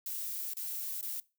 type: noise with dropouts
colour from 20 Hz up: violet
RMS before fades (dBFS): -38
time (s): 0.06-1.2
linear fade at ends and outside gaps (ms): 2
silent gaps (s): 0.536-0.568 / 1.012-1.027
effects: noise-tail reverb RT60 0.3 s tail -22 dB re dry